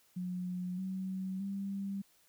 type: tone with pitch steps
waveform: sine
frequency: 180.7 / 188.7 / 197.05 Hz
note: F#3 / F#3 / G3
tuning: -41 / +34 / +9 cents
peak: -35 dBFS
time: 0.16-2.02 s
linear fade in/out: 10 ms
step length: 620 ms
effects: white hiss -68 dBFS RMS until 2.28 s